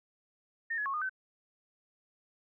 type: tone with pitch steps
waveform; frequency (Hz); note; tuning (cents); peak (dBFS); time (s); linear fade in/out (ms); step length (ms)
sine; 1825 / 1693 / 1096 / 1224 / 1529; A#6 / G#6 / C#6 / D#6 / G6; -37 / +33 / -20 / -29 / -44; -31; 0.7-1.095; 10; 79
effects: none